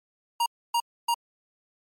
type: tone bursts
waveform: square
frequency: 941 Hz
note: A#5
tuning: 16 cents sharp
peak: -22 dBFS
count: 3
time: 0.4-1.143 s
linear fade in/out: 5 ms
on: 61 ms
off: 280 ms
effects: MP3 64 kbps